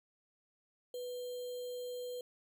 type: tone with sample-and-hold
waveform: sine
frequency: 493.9 Hz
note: B4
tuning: in tune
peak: -39 dBFS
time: 0.94-2.21 s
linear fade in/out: 2 ms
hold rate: 3675 Hz
effects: none